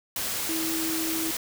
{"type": "tone in noise", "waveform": "sine", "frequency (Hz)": 323.7, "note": "E4", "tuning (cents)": -31, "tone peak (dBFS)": -29, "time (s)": [0.49, 1.31], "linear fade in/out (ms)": 2, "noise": "white", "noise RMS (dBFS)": -30, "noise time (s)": [0.16, 1.37], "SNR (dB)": -2, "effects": []}